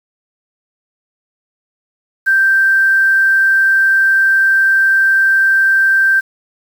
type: tone with quantisation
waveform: sine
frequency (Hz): 1568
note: G6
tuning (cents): 0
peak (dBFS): -8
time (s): 2.26-6.21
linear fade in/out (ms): 20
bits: 6
effects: none